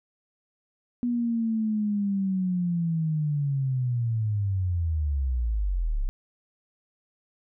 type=linear sweep; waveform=sine; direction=down; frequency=244.1 to 30.87 Hz; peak=-23 dBFS; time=1.03-6.09 s; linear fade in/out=0 ms; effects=none